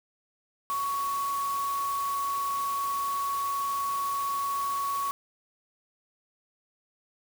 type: tone in noise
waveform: sine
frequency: 1116 Hz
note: C#6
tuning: 11 cents sharp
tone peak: -27 dBFS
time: 0.7-5.11 s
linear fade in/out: 0 ms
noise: white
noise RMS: -41 dBFS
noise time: 0.7-5.11 s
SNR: +11 dB
effects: none